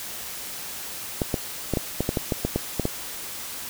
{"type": "clicks", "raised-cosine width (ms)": 2, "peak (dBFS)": -9, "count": 12, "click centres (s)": [1.218, 1.342, 1.737, 1.772, 2.006, 2.091, 2.172, 2.322, 2.45, 2.56, 2.797, 2.854], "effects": ["white hiss -35 dBFS RMS until 3.69 s"]}